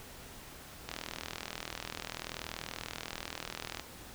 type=click train; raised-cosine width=0.2 ms; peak=-20 dBFS; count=119; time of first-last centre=0.89-3.796 s; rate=40.6 Hz; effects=pink hiss -50 dBFS RMS until 4.14 s